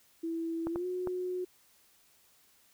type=tone with pitch glide; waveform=sine; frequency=330 to 364 Hz; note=E4 to F#4; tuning=+2 to -28 cents; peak=-32 dBFS; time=0.23-1.45 s; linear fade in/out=10 ms; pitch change=+170 cents; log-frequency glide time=0.69-0.86 s
type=clicks; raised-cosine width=1 ms; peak=-24 dBFS; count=3; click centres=0.67 / 0.759 / 1.073 s
effects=white hiss -65 dBFS RMS until 2.73 s